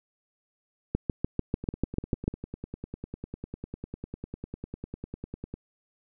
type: two click trains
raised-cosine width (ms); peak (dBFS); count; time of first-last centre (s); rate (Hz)
3; -12 / -23; 10 / 40; 0.95-2.279 / 1.64-5.54; 6.77 / 10
effects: none